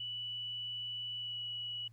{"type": "tone with pitch glide", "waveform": "sine", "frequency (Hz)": [2960, 2936], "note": ["F#7", "F#7"], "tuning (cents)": [0, -14], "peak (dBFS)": -38, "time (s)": [0, 1.88], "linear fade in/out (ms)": 5, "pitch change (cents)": -14, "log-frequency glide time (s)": [1.17, 1.38], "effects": ["added 114 Hz sine -56 dBFS peak until 1.92 s", "pink hiss -75 dBFS RMS until 1.92 s"]}